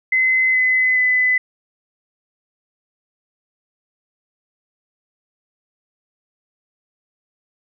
sine tone with pitch steps, 2045 / 2026 / 2008 Hz, C7 / B6 / B6, -40 / +44 / +28 cents, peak -13 dBFS, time 0.12-1.38 s, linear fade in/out 5 ms, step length 420 ms, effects none

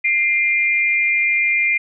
sine tone pair together, 2093 / 2400 Hz, C7 / D7, 0 / +37 cents, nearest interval major second, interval 237 cents, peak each -17 dBFS, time 0.04-1.78 s, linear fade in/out 10 ms, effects none

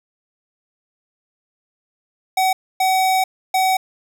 square tone bursts at uneven times, 755 Hz, F#5, 35 cents sharp, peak -15 dBFS, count 3, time 2.37-2.53 / 2.8-3.24 / 3.54-3.77 s, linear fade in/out 5 ms, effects none

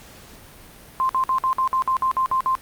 sine tone bursts, 1046.5 Hz, C6, in tune, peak -17 dBFS, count 11, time 1-2.552 s, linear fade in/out 0 ms, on 92 ms, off 54 ms, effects pink hiss -45 dBFS RMS until 2.61 s + Opus 48 kbps

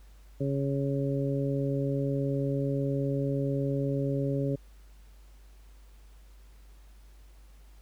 harmonic tone, 138.59 Hz, C#3, in tune, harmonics 1 / 2 / 3 / 4, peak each -29 / -32 / -34 / -35 dBFS, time 0.4-4.56 s, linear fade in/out 10 ms, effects added 50 Hz sine -50 dBFS peak until 7.81 s + pink hiss -64 dBFS RMS until 7.81 s

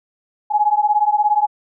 sine beating tone pair, 830.6 / 847.6 Hz, G#5 / G#5, 0 / +35 cents, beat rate 17 Hz, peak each -16 dBFS, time 0.5-1.47 s, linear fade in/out 20 ms, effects none

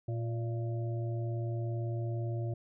harmonic tone with a mistuned harmonic, 116.54 Hz, A#2, in tune, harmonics 1 / 3 / 5 / 6, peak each -32 / -42 / -46 / -48 dBFS, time 0.08-2.54 s, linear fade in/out 5 ms, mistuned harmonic 6, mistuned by -47 cents, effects none

